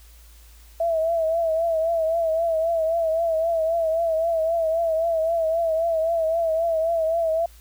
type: tone with vibrato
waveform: sine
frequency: 656 Hz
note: E5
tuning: 9 cents flat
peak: -19 dBFS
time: 0.8-7.46 s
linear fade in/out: 5 ms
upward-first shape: triangle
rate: 3.8 Hz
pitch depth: 68 cents each way
effects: added 56 Hz sine -46 dBFS peak until 7.6 s + white hiss -54 dBFS RMS until 7.6 s